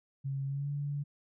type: tone with pitch glide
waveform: sine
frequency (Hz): 136.8 to 143.68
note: C#3 to D3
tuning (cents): -23 to -38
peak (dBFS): -32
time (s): 0.24-1.04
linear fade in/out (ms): 20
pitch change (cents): +85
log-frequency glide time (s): 0.46-0.7
effects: none